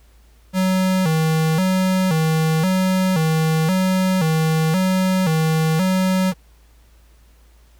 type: tone with vibrato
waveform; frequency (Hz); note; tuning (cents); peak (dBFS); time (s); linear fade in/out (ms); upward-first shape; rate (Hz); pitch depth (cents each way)
square; 172.4; F3; -22; -16; 0.53-6.34; 50; square; 0.95; 140
effects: added 56 Hz sine -48 dBFS peak until 7.79 s + pink hiss -58 dBFS RMS until 7.79 s